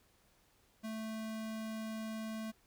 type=tone; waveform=square; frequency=220.2 Hz; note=A3; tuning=2 cents sharp; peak=-40 dBFS; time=0.83-2.52 s; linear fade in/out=20 ms; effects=pink hiss -70 dBFS RMS until 2.66 s